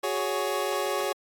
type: chord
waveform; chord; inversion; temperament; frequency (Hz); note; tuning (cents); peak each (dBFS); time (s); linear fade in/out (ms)
25% pulse; F# suspended second; none; equal with one note detuned; 370 / 415.3 / 557.6; F#4 / G#4 / C#5; 0 / 0 / +10; -28 / -27 / -26; 0.03-1.13; 10
effects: AAC 64 kbps